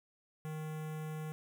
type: tone with notch filter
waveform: square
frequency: 155.56 Hz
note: D#3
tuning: in tune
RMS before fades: -41 dBFS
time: 0.45-1.32 s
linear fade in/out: 0 ms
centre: 4500 Hz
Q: 0.96
effects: none